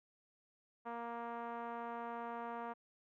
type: tone with low-pass filter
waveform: 5% pulse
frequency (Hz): 234.4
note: A#3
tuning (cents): +10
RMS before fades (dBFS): -44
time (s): 0.85-2.74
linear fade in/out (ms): 20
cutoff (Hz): 950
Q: 1.7
effects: none